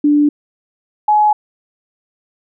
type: tone pair in turn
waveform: sine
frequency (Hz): 293.7 / 844.5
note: D4 / G#5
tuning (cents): 0 / +29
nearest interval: octave + tritone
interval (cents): 1829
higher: second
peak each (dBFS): -8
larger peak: neither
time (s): 0.04-0.29 / 1.08-1.33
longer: neither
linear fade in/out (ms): 5
effects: none